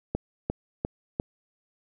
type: click train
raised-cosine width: 2 ms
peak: -13 dBFS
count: 4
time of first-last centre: 0.15-1.199 s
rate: 2.86 Hz
effects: none